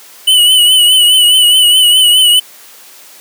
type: tone with vibrato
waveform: square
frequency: 2974 Hz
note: F#7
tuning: 8 cents sharp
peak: -5 dBFS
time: 0.27-2.4 s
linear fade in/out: 10 ms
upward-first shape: triangle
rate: 4.8 Hz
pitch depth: 61 cents each way
effects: white hiss -37 dBFS RMS until 3.2 s + high-pass 300 Hz 12 dB/octave